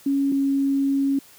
sine tone pair in turn, 277.2 / 275.4 Hz, C#4 / C#4, 0 / -11 cents, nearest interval unison, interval 11 cents, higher first, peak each -18 dBFS, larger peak neither, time 0.06-0.32 / 0.32-1.19 s, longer second, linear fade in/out 5 ms, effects white hiss -50 dBFS RMS until 1.38 s + high-pass 60 Hz 12 dB/octave

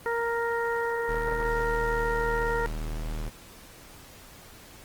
harmonic tone, 466.2 Hz, A#4, in tune, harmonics 1 / 2 / 3 / 4, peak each -28 / -31 / -33 / -34 dBFS, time 0.06-2.66 s, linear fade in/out 0 ms
square tone, 38.89 Hz, D#1, in tune, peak -31 dBFS, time 1.08-3.29 s, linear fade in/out 10 ms
effects pink hiss -49 dBFS RMS until 4.84 s + Opus 24 kbps

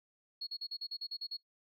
sine tone bursts, 4332 Hz, C#8, 41 cents flat, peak -36 dBFS, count 10, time 0.41-1.37 s, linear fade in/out 10 ms, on 60 ms, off 40 ms, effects noise-tail reverb RT60 0.1 s tail -20 dB re dry + tanh soft clip ceiling -32 dBFS

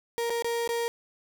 35% pulse tone with dropouts, 467.8 Hz, A#4, 6 cents sharp, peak -25 dBFS, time 0.18-0.88 s, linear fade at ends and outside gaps 0 ms, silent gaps 0.297-0.303 / 0.423-0.445 / 0.676-0.691 s, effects none

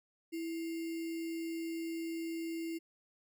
sine tone with sample-and-hold, 329.6 Hz, E4, in tune, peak -36 dBFS, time 0.32-2.79 s, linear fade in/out 20 ms, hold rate 2450 Hz, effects none

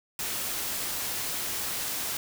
white noise, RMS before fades -32 dBFS, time 0.19-2.17 s, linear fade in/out 2 ms, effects none

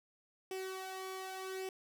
sawtooth tone with flanger, 378.2 Hz, F#4, 38 cents sharp, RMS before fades -43 dBFS, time 0.51-1.69 s, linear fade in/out 2 ms, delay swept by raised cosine 0.36 to 1.76 ms, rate 0.85 Hz, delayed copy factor +0.6, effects none

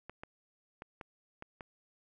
clicks, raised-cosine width 0.5 ms, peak -29 dBFS, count 6, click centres 0.096 / 0.235 / 0.821 / 1.012 / 1.424 / 1.608 s, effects none

